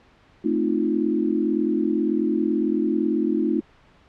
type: chord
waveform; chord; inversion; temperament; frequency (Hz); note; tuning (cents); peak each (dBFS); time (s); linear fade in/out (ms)
sine; F dominant seventh; first; equal; 220 / 261.6 / 311.1 / 349.2; A3 / C4 / Eb4 / F4; 0 / 0 / 0 / 0; -25 / -27 / -23 / -25; 0.44-3.61; 10
effects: pink hiss -55 dBFS RMS until 4.08 s + low-pass 3000 Hz 12 dB/octave